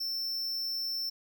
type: tone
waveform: square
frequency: 5370 Hz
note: E8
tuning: 31 cents sharp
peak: -32 dBFS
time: 0-1.1 s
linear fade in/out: 10 ms
effects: none